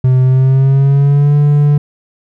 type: tone with pitch glide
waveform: triangle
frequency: 128.6 to 146.03 Hz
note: C3 to D3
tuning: -30 to -9 cents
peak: -4 dBFS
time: 0.04-1.78 s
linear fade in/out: 5 ms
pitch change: +221 cents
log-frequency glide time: 0.23-1.35 s
effects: none